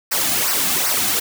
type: noise with flanger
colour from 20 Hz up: white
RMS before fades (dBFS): -19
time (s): 0.11-1.2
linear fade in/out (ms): 10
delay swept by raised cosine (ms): 0.28 to 2.18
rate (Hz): 2.6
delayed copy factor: -0.7
effects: none